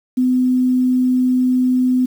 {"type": "tone with quantisation", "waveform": "sine", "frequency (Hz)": 253.4, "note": "B3", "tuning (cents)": 45, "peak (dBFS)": -12, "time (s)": [0.17, 2.06], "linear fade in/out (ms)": 10, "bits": 7, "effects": []}